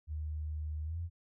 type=tone with pitch glide; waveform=sine; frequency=76.7 to 85.1 Hz; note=D#2 to F2; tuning=-24 to -44 cents; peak=-35 dBFS; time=0.07-1.1 s; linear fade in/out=50 ms; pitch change=+180 cents; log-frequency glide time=0.84-0.99 s; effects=none